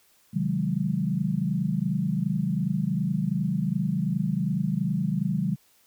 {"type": "chord", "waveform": "sine", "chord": "Ab dominant seventh", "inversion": "first", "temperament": "equal", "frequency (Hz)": [130.81, 155.56, 185, 207.7], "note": ["C3", "Eb3", "Gb3", "Ab3"], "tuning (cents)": [0, 0, 0, 0], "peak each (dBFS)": [-32, -28, -27, -30], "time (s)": [0.33, 5.56], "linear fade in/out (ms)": 20, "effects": ["white hiss -62 dBFS RMS until 5.86 s"]}